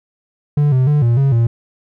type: tone with pitch steps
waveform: triangle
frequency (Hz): 146.7 / 129.2 / 147.8 / 117.9 / 137.3 / 116.3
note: D3 / C3 / D3 / A#2 / C#3 / A#2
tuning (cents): -2 / -21 / +11 / +20 / -16 / -4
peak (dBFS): -8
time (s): 0.57-1.47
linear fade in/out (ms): 5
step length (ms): 150
effects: none